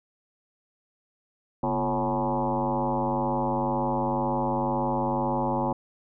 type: tone with frequency modulation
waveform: sine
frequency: 551 Hz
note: C#5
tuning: 11 cents flat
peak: -23 dBFS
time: 1.63-5.73 s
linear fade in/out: 5 ms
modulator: 102 Hz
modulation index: 4.2
effects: none